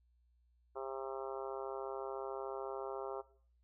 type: harmonic tone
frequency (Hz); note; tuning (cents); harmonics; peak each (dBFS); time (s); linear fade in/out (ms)
133.8; C3; +39; 3 / 4 / 5 / 6 / 7 / 8 / 9 / 10; -44 / -46 / -48 / -50 / -51 / -52 / -53 / -54; 0.75-3.22; 20
effects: noise-tail reverb RT60 0.5 s tail -18 dB re dry + added 60 Hz sine -69 dBFS peak until 3.63 s